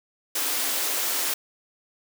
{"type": "high-pass noise", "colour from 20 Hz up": "white", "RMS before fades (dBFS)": -26, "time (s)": [0.35, 1.34], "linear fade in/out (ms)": 5, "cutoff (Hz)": 250, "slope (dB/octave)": 96, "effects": []}